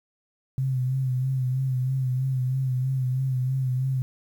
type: tone with vibrato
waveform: sine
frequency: 130 Hz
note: C3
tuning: 11 cents flat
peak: -22 dBFS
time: 0.58-4.02 s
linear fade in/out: 0 ms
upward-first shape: sine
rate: 3.1 Hz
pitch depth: 46 cents each way
effects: 9-bit